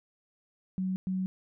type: tone bursts at uneven times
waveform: sine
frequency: 187.2 Hz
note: F#3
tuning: 20 cents sharp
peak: -28 dBFS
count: 2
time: 0.78-0.96 / 1.07-1.26 s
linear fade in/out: 0 ms
effects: none